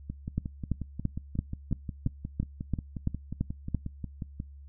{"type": "two click trains", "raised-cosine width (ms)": 5, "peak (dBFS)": [-15, -22], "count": [11, 25], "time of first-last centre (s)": [[0.38, 3.747], [0.1, 4.401]], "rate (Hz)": [2.97, 5.58], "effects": ["noise-tail reverb RT60 0.2 s tail -25 dB re dry", "added 70 Hz sine -45 dBFS peak until 4.68 s"]}